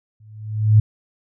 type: tone with exponential growth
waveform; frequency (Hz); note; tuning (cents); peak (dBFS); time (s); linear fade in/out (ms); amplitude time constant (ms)
sine; 107.5; A2; -40; -6; 0.2-0.8; 5; 130
effects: none